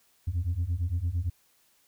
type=beating tone pair; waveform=sine; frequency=82.1 / 90.9 Hz; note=E2 / F#2; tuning=-6 / -30 cents; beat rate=8.8 Hz; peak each=-28 / -27 dBFS; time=0.27-1.3 s; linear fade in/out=10 ms; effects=tanh soft clip ceiling -23 dBFS + white hiss -66 dBFS RMS until 1.87 s